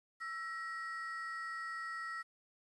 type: ring-modulated tone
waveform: triangle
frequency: 1614 Hz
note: G#6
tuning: 50 cents flat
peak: -35 dBFS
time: 0.2-2.23 s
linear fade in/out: 20 ms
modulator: 286 Hz
effects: resampled to 24000 Hz + 11-bit